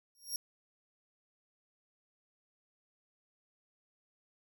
20% pulse tone with exponential growth, 5588 Hz, F8, in tune, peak -26 dBFS, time 0.15-0.36 s, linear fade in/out 1 ms, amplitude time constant 45 ms, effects none

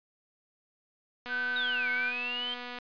click train, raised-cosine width 0.3 ms, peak -25 dBFS, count 375, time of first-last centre 1.26-2.787 s, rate 245 Hz
sine tone with vibrato, 1522 Hz, F#6, 48 cents sharp, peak -29 dBFS, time 1.28-2.13 s, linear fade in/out 50 ms, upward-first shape sine, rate 10 Hz, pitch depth 12 cents each way
sine exponential two-way sweep, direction down then up, 3852 to 2171 to 3175 Hz, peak -32 dBFS, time 1.56-2.54 s, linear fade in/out 2 ms, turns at 1.9 s
effects resampled to 11025 Hz

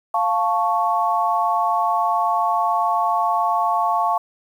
sine chord, F augmented, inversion none, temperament equal, 698.5 / 880 / 1108.7 Hz, F5 / A5 / C#6, 0 / 0 / 0 cents, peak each -21 dBFS, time 0.14-4.18 s, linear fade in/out 5 ms, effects 8-bit

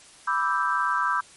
sine chord, E minor seventh, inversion second, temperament equal, 987.8 / 1174.7 / 1318.5 / 1568 Hz, B5 / D6 / E6 / G6, 0 / 0 / 0 / 0 cents, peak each -27 dBFS, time 0.27-1.21 s, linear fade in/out 10 ms, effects white hiss -50 dBFS RMS until 1.36 s + MP3 48 kbps

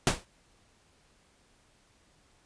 pink noise with exponential decay, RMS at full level -20 dBFS, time 0.07-0.25 s, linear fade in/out 1 ms, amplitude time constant 37 ms, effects pink hiss -65 dBFS RMS until 2.45 s + resampled to 22050 Hz

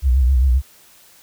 sine tone with vibrato, 64.5 Hz, C2, 24 cents flat, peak -11 dBFS, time 0.02-0.62 s, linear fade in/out 50 ms, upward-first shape sine, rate 7.5 Hz, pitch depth 110 cents each way, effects white hiss -49 dBFS RMS until 1.22 s

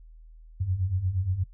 sine beating tone pair, 87.31 / 95.81 Hz, F2 / G2, 0 / -39 cents, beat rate 8.5 Hz, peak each -31 / -26 dBFS, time 0.6-1.44 s, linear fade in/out 10 ms, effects noise-tail reverb RT60 0.1 s tail -18 dB re dry + added 40 Hz sine -46 dBFS peak until 1.53 s

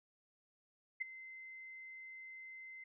sine tone with ADSR envelope, 2067 Hz, C7, 22 cents flat, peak -33 dBFS, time 1-2.84 s, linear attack 17 ms, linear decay 12 ms, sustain -16 dB, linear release 6 ms, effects none

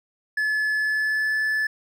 triangle tone with pitch glide, 1720 to 1736 Hz, A6 to A6, -40 to -24 cents, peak -19 dBFS, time 0.37-1.67 s, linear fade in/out 5 ms, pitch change +16 cents, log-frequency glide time 0.74-1.39 s, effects none

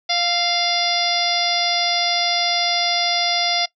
harmonic tone with a mistuned harmonic, 698.5 Hz, F5, in tune, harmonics 1 / 2 / 3 / 4 / 5 / 6 / 7 / 8, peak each -23 / -33 / -25 / -31 / -23 / -28 / -23 / -29 dBFS, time 0.09-3.66 s, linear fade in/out 10 ms, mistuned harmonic 2, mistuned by -26 cents, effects noise-tail reverb RT60 0.1 s tail -20 dB re dry

